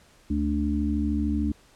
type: harmonic tone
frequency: 73.3 Hz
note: D2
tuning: 3 cents flat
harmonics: 1 / 3 / 4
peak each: -27 / -27 / -27 dBFS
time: 0.3-1.52 s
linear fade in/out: 5 ms
effects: pink hiss -57 dBFS RMS until 1.75 s + low-pass 10000 Hz 12 dB/octave